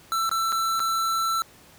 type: tone with dropouts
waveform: square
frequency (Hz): 1335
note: E6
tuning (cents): +22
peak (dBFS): -23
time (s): 0.12-1.42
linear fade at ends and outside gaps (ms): 0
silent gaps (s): 0.293-0.314 / 0.521-0.526 / 0.795-0.802
effects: pink hiss -52 dBFS RMS until 1.78 s + high-pass 60 Hz 12 dB/octave